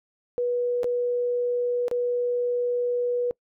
sine tone with dropouts, 487.2 Hz, B4, 24 cents flat, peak -22 dBFS, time 0.38-3.31 s, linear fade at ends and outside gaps 0 ms, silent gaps 0.833-0.843 / 1.882-1.913 s, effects noise-tail reverb RT60 0.1 s tail -25 dB re dry

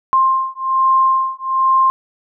sine beating tone pair, 1055 / 1056.2 Hz, C6 / C6, +14 / +16 cents, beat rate 1.2 Hz, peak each -15 dBFS, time 0.13-1.9 s, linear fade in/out 0 ms, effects none

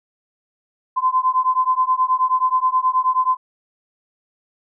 sine beating tone pair, 1022 / 1031.4 Hz, C6 / C6, -41 / -25 cents, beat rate 9.4 Hz, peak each -18 dBFS, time 0.96-3.37 s, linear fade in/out 20 ms, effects none

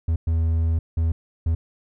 triangle tone bursts at uneven times, 81.7 Hz, E2, 15 cents flat, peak -16 dBFS, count 4, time 0.08-0.16 / 0.27-0.79 / 0.97-1.12 / 1.46-1.55 s, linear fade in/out 5 ms, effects none

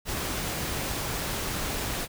pink noise, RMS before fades -31 dBFS, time 0.05-2.08 s, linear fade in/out 50 ms, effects none

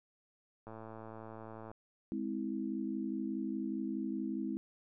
click train, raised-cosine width 1 ms, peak -34 dBFS, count 117, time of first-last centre 0.67-1.715 s, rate 111 Hz
sine chord, Ab augmented, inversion none, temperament just, 207.7 / 259.6 / 324.5 Hz, Ab3 / C4 / E4, 0 / -13 / -27 cents, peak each -39 dBFS, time 2.12-4.57 s, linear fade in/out 0 ms
effects none

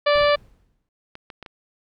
harmonic tone, 584 Hz, D5, 10 cents flat, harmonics 1 / 2 / 3 / 4 / 5 / 6 / 7 / 8, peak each -16 / -22 / -26 / -28 / -30 / -32 / -33 / -34 dBFS, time 0.06-0.36 s, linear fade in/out 10 ms
brown noise with exponential decay, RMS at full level -35 dBFS, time 0.15-0.89 s, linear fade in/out 2 ms, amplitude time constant 160 ms
clicks, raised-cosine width 0.3 ms, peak -22 dBFS, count 4, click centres 1.154 / 1.302 / 1.427 / 1.462 s
effects none

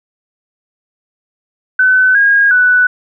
sine tone with pitch steps, 1513 / 1632 / 1487 Hz, F#6 / G#6 / F#6, +38 / -31 / +8 cents, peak -6 dBFS, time 1.79-2.87 s, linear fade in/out 5 ms, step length 360 ms, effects none

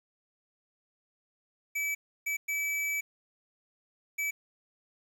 square tone bursts at uneven times, 2300 Hz, D7, 37 cents flat, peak -30 dBFS, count 4, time 1.75-1.95 / 2.26-2.37 / 2.48-3.01 / 4.18-4.31 s, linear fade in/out 10 ms, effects 10-bit

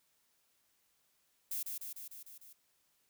violet noise with echo, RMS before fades -38 dBFS, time 1.51-1.63 s, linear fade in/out 5 ms, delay 150 ms, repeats 6, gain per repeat -3 dB, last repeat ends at 2.53 s, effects white hiss -75 dBFS RMS until 3.09 s

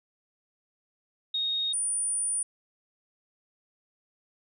sine tone pair in turn, 3729 / 9396 Hz, A#7 / D9, 0 / 0 cents, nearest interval octave + major third, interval 1600 cents, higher second, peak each -26 dBFS, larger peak neither, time 1.34-1.73 / 1.73-2.43 s, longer second, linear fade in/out 5 ms, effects none

